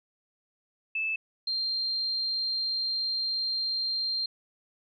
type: tone pair in turn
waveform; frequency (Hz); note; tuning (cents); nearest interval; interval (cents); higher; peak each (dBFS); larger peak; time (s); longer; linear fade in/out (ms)
sine; 2624 / 4179; E7 / C8; -9 / -3; minor sixth; 806; second; -27; neither; 0.95-1.16 / 1.47-4.26; second; 5
effects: none